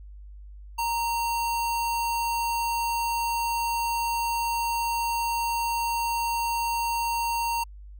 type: tone with sample-and-hold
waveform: sine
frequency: 932.3 Hz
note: A#5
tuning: in tune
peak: -24 dBFS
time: 0.78-7.64 s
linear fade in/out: 10 ms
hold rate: 3675 Hz
effects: added 50 Hz sine -41 dBFS peak until 7.99 s